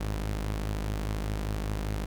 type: tone pair together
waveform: sawtooth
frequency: 52.73 / 100.5 Hz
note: G#1 / G2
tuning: +27 / +44 cents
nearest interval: major seventh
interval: 1117 cents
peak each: -26 / -34 dBFS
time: 0-2.06 s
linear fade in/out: 10 ms
effects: none